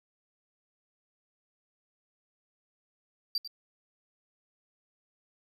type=tone with echo; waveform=triangle; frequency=4699 Hz; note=D8; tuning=in tune; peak=-26 dBFS; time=3.35-3.38 s; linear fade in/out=2 ms; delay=96 ms; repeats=1; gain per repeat=-11 dB; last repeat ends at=3.476 s; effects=none